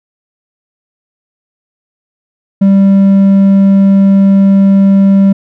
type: tone with hard clipping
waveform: sine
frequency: 195.8 Hz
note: G3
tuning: 2 cents flat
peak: -4 dBFS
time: 2.61-5.33 s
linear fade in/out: 10 ms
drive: 3 dB
effects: none